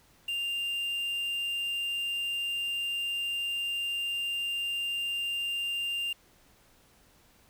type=tone with quantisation; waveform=triangle; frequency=2794 Hz; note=F7; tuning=in tune; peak=-28 dBFS; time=0.28-6.13 s; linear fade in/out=5 ms; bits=8; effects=pink hiss -62 dBFS RMS until 7.49 s